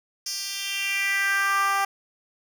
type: tone with high-pass filter sweep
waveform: 10% pulse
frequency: 394.7 Hz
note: G4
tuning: 12 cents sharp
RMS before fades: -25 dBFS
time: 0.26-1.85 s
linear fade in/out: 5 ms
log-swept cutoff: 5200 to 880 Hz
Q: 3.4
effects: none